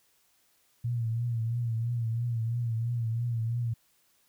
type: tone with vibrato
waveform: sine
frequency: 116.54 Hz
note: A#2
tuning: in tune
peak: -27 dBFS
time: 0.84-3.74 s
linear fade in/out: 10 ms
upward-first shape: triangle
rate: 3 Hz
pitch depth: 74 cents each way
effects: white hiss -68 dBFS RMS until 4.28 s